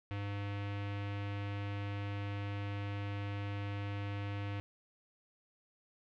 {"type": "tone with low-pass filter", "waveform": "square", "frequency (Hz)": 101.1, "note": "G#2", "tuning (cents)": -46, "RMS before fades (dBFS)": -39, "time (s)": [0.11, 4.6], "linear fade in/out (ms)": 0, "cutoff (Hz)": 2700, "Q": 2, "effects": []}